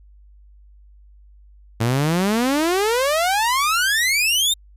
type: exponential sweep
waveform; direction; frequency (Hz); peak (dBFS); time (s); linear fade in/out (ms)
sawtooth; up; 109.8 to 3729; -13; 1.8-4.54; 10
effects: added 50 Hz sine -45 dBFS peak until 4.76 s + resampled to 32000 Hz